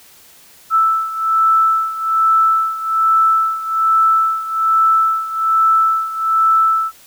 sine beating tone pair, 1318.5 / 1319.7 Hz, E6 / E6, 0 / +2 cents, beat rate 1.2 Hz, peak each -13 / -17 dBFS, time 0.7-6.92 s, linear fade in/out 50 ms, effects white hiss -45 dBFS RMS until 7.06 s

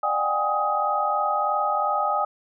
sine tone cluster, 599 / 735 / 774 / 817 / 1257 Hz, D5 / F#5 / G5 / G#5 / D#6, +34 / -12 / -22 / -29 / +17 cents, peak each -29 / -31 / -33 / -25 / -24 dBFS, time 0.03-2.25 s, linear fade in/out 5 ms, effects none

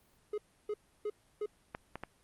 triangle tone bursts, 419.7 Hz, G#4, 18 cents sharp, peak -31 dBFS, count 4, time 0.33-1.46 s, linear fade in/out 5 ms, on 50 ms, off 310 ms
clicks, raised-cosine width 0.5 ms, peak -24 dBFS, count 3, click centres 1.749 / 1.956 / 2.036 s
effects pink hiss -68 dBFS RMS until 2.23 s + Opus 32 kbps

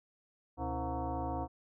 sine tone with frequency modulation, 325.6 Hz, E4, 21 cents flat, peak -33 dBFS, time 0.57-1.48 s, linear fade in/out 50 ms, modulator 199 Hz, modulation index 3.2, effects none

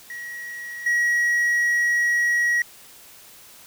triangle tone with level steps, 1909 Hz, A#6, 41 cents sharp, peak -30 / -16 dBFS, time 0.1-2.62 s, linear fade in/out 2 ms, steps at 0.86 s, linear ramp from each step 5 ms, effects white hiss -47 dBFS RMS until 3.66 s

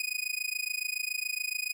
sawtooth tone with amplitude modulation, 2489 Hz, D#7, in tune, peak -24 dBFS, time 0-1.73 s, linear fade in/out 2 ms, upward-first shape sine, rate 27.1 Hz, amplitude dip 95%, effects none

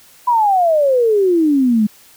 sine exponential sweep, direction down, 1000 to 205.3 Hz, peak -10 dBFS, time 0.27-1.87 s, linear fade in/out 10 ms, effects white hiss -46 dBFS RMS until 2.16 s

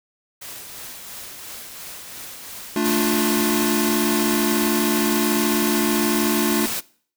white noise with tremolo, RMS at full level -35 dBFS, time 0.41-3.82 s, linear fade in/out 10 ms, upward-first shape triangle, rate 2.9 Hz, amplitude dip 35%
square chord, D minor, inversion second, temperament just, 220.2 / 293.7 / 352.4 Hz, A3 / D4 / F4, +2 / 0 / +16 cents, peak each -24 / -24 / -24 dBFS, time 2.76-6.66 s, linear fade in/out 2 ms
white noise, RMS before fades -26 dBFS, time 2.84-6.81 s, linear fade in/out 20 ms
effects noise-tail reverb RT60 0.5 s tail -21 dB re dry

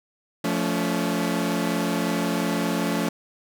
sawtooth chord, F augmented, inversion none, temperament equal with one note detuned, 174.61 / 220 / 283.2 Hz, F3 / A3 / C#4, 0 / 0 / +37 cents, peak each -23 dBFS, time 0.44-3.09 s, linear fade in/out 5 ms, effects none

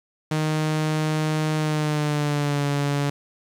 sawtooth tone with pitch glide, 155 to 142.96 Hz, D#3 to D3, -6 to -46 cents, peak -17 dBFS, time 0.31-3.1 s, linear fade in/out 5 ms, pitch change -140 cents, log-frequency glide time 1.56-2.65 s, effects low-pass 9000 Hz 12 dB/octave + 8-bit

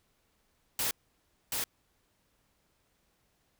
white noise with echo, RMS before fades -31 dBFS, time 0.79-0.91 s, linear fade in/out 2 ms, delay 730 ms, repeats 1, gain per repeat -2 dB, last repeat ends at 1.64 s, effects pink hiss -73 dBFS RMS until 3.59 s

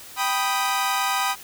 sawtooth chord, G augmented, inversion none, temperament equal, 784 / 987.8 / 1244.5 Hz, G5 / B5 / D#6, 0 / 0 / 0 cents, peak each -22 dBFS, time 0.16-1.36 s, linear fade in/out 50 ms, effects white hiss -42 dBFS RMS until 1.43 s

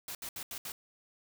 white noise bursts at uneven times, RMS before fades -41 dBFS, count 5, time 0.08-0.15 / 0.22-0.29 / 0.36-0.43 / 0.51-0.58 / 0.65-0.72 s, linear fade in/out 2 ms, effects none

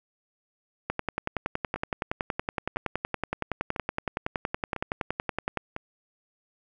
two click trains, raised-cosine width 0.5 ms, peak -12 / -18 dBFS, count 51 / 5, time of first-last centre 0.9-5.573 / 1.76-5.764 s, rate 10.7 / 0.999 Hz, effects none

